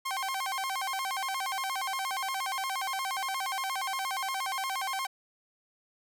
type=tone with vibrato; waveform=sawtooth; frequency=907 Hz; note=A#5; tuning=48 cents flat; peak=-27 dBFS; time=0.05-5.07 s; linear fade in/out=10 ms; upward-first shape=square; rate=8.5 Hz; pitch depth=280 cents each way; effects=none